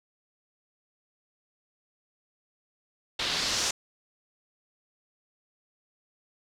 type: noise with low-pass filter sweep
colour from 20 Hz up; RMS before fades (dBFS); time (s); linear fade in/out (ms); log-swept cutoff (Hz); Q
white; -29; 3.19-3.71; 5; 3600 to 6400; 1.9
effects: none